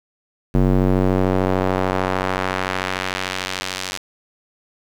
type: tone with band-pass filter sweep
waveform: square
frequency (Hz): 46.74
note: F#1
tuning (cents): +18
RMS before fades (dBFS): -20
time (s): 0.54-3.98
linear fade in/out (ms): 10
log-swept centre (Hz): 230 to 5200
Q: 0.77
effects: 7-bit